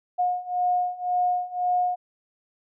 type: beating tone pair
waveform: sine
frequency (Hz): 719 / 720.9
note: F#5 / F#5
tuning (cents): -50 / -45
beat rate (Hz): 1.9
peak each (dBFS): -26 / -24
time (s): 0.18-1.96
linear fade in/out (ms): 20
effects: none